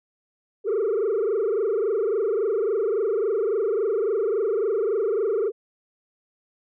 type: tone with frequency modulation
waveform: sine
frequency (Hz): 423.9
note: G#4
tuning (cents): +35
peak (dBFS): -18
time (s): 0.64-5.52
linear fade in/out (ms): 50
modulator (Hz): 23.6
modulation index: 1.9
effects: tanh soft clip ceiling -19 dBFS